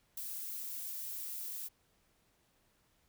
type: noise with ADSR envelope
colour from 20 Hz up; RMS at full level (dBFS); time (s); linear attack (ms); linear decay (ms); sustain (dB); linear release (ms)
violet; -39; 0.17-1.69; 5; 10; -3; 25
effects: pink hiss -73 dBFS RMS until 3.08 s